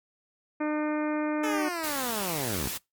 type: harmonic tone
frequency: 302.7 Hz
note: D#4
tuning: 48 cents flat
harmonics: 1 / 2 / 3 / 4 / 5 / 6 / 7 / 8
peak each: -27 / -33 / -37 / -39 / -41 / -43 / -44 / -45 dBFS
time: 0.6-1.69 s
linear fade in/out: 10 ms
type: linear sweep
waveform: 10% pulse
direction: down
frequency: 441.3 to 52.3 Hz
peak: -22 dBFS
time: 1.43-2.69 s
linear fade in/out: 10 ms
type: noise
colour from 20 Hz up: white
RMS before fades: -34 dBFS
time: 1.83-2.78 s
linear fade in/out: 10 ms
effects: noise-tail reverb RT60 0.2 s tail -24 dB re dry + MP3 96 kbps